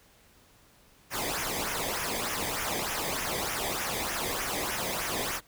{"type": "noise with flanger", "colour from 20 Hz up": "pink", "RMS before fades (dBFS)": -32, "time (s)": [1.1, 5.41], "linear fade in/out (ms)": 50, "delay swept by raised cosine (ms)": [0.23, 0.74], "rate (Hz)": 3.3, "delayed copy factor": -0.7, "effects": ["pink hiss -60 dBFS RMS until 5.47 s"]}